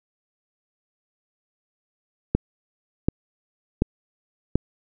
click train, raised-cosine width 3 ms, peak -5 dBFS, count 4, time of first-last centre 2.35-4.556 s, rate 1.36 Hz, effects none

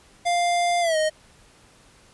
square tone with pitch glide, 698.5 to 622.3 Hz, F5 to D#5, 0 to 0 cents, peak -20 dBFS, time 0.25-1.1 s, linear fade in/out 20 ms, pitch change -200 cents, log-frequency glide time 0.81-0.97 s, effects pink hiss -54 dBFS RMS until 2.13 s + resampled to 24000 Hz

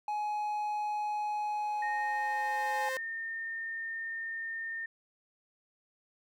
triangle tone, 840 Hz, G#5, 19 cents sharp, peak -29 dBFS, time 0.08-2.89 s, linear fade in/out 2 ms
sawtooth tone with exponential growth, 523.3 Hz, C5, in tune, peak -30 dBFS, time 1.03-2.97 s, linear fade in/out 0 ms, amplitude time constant 420 ms
sine tone with pitch glide, 1848 to 1818.4 Hz, A#6 to A#6, -16 to -43 cents, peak -35 dBFS, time 1.82-4.86 s, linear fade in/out 5 ms, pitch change -27 cents, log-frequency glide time 2.04-3.11 s
effects none

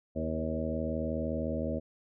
harmonic tone with a mistuned harmonic, 79.6 Hz, D#2, 40 cents sharp, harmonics 1 / 2 / 3 / 4 / 5 / 6 / 7 / 8, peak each -37 / -40 / -35 / -40 / -46 / -41 / -37 / -40 dBFS, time 0.15-1.8 s, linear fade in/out 20 ms, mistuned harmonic 7, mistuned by -19 cents, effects none

